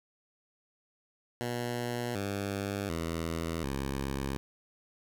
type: tone with pitch steps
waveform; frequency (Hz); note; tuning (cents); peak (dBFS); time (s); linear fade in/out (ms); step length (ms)
10% pulse; 120.7 / 99.75 / 82.44 / 68.13; B2 / G2 / E2 / C#2; -39 / +31 / +1 / -29; -24; 1.41-4.37; 0; 740
effects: none